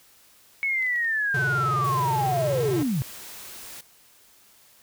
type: linear sweep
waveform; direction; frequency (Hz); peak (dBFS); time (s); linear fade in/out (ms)
sine; down; 2217 to 117.2; -22; 0.63-3.02; 0
type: clicks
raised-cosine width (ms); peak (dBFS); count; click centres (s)
0.2; -30; 6; 0.825 / 0.865 / 0.96 / 1.046 / 1.741 / 2.263
type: tone with vibrato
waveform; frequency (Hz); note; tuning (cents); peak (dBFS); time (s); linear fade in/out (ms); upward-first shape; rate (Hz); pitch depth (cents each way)
square; 132.8; C3; +26; -27; 1.34-2.83; 5; square; 19; 160
type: noise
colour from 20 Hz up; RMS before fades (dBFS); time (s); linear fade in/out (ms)
white; -41; 1.84-3.81; 5
effects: white hiss -56 dBFS RMS until 4.82 s